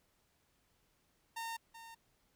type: tone with echo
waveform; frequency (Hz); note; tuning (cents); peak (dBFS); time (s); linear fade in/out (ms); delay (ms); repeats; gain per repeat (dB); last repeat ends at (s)
sawtooth; 914; A#5; -34; -36; 1.36-1.57; 10; 380; 1; -11; 1.95
effects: pink hiss -75 dBFS RMS until 2.35 s